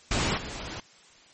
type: noise with level steps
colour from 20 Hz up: pink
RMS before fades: -26 / -37 dBFS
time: 0.11-0.8 s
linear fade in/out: 2 ms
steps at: 0.36 s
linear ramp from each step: 20 ms
effects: white hiss -55 dBFS RMS until 1.33 s + MP3 32 kbps